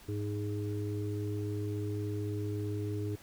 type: harmonic tone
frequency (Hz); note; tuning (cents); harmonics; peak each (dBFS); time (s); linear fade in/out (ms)
103.6; G#2; -4; 1 / 3 / 4; -34 / -39 / -40; 0.08-3.16; 10
effects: pink hiss -56 dBFS RMS until 3.22 s